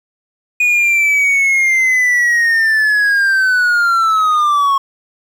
triangle linear sweep, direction down, 2470 to 1089 Hz, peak -8 dBFS, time 0.6-4.78 s, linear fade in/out 5 ms, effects 7-bit

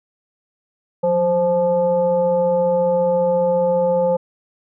sine tone with frequency modulation, 523.3 Hz, C5, in tune, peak -14 dBFS, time 1.03-4.17 s, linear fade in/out 10 ms, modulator 344 Hz, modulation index 0.59, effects none

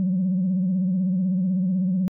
sine tone with vibrato, 185 Hz, F#3, in tune, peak -18 dBFS, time 0-2.08 s, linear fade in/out 0 ms, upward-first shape sine, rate 16 Hz, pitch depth 83 cents each way, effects tanh soft clip ceiling -16 dBFS

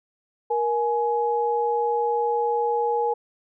sine tone pair together, 471.4 / 840 Hz, A#4 / G#5, +19 / +19 cents, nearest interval minor seventh, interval 1000 cents, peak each -23 dBFS, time 0.5-3.14 s, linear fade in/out 10 ms, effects none

